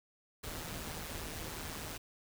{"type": "noise with amplitude modulation", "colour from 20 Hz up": "pink", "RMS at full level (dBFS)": -40, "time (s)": [0.43, 1.98], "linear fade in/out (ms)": 10, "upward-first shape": "sine", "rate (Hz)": 158, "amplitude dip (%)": 60, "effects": []}